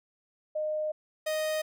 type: tone pair in turn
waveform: sine / 45% pulse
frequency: 614 / 621.9 Hz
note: D#5 / D#5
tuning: -23 / -1 cents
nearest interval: unison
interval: 22 cents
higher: second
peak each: -28 dBFS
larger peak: neither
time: 0.55-0.92 / 1.26-1.62 s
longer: first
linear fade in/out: 10 ms
effects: none